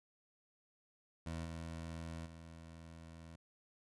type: tone with level steps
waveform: 20% pulse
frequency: 82.3 Hz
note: E2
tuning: 2 cents flat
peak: -36 / -39 / -47 dBFS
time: 1.26-3.36 s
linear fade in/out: 5 ms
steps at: 1.44 / 2.25 s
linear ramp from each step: 20 ms
effects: resampled to 24000 Hz